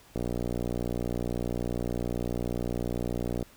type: click train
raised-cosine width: 2 ms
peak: -18 dBFS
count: 197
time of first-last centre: 0.16-3.427 s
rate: 60 Hz
effects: pink hiss -56 dBFS RMS until 3.56 s